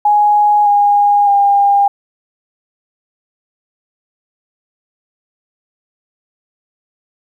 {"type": "tone with pitch steps", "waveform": "sine", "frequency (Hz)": [832, 818.2, 804.6], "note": ["G#5", "G#5", "G5"], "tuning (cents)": [3, -26, 45], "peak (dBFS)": -7, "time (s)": [0.05, 1.88], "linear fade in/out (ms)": 5, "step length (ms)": 610, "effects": ["8-bit"]}